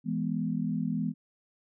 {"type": "chord", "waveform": "sine", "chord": "E major", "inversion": "none", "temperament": "equal", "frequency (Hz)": [164.81, 207.7, 246.9], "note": ["E3", "G#3", "B3"], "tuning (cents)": [0, 0, 0], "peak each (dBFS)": -32, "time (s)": [0.04, 1.14], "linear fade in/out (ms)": 50, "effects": []}